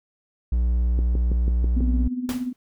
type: tone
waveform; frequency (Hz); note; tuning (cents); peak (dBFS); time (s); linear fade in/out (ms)
triangle; 59.7; A#1; +42; -16; 0.52-2.08; 5
type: click train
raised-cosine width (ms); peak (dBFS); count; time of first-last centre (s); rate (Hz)
3; -16; 6; 0.99-1.807; 6.12
type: tone with tremolo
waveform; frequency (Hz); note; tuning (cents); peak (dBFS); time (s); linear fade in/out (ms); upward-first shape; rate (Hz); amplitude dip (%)
sine; 250.1; B3; +22; -22; 1.76-2.53; 10; sine; 17; 65
type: noise with exponential decay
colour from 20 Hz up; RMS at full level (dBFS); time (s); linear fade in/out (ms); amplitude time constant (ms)
pink; -30; 2.29-2.56; 1; 57
effects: none